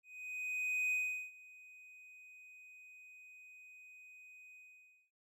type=tone with ADSR envelope; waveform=triangle; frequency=2500 Hz; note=D#7; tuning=8 cents sharp; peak=-30 dBFS; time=0.03-5.11 s; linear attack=890 ms; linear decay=390 ms; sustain=-23 dB; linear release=560 ms; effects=none